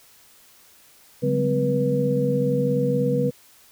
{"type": "tone cluster", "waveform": "sine", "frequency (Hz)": [142.4, 186.4, 203.1, 254.7, 485.6], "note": ["C#3", "F#3", "G#3", "C4", "B4"], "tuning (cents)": [47, 13, -38, -46, -29], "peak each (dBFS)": [-24, -29, -30, -26, -22], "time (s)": [1.22, 3.31], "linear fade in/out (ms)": 20, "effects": ["white hiss -53 dBFS RMS until 3.71 s"]}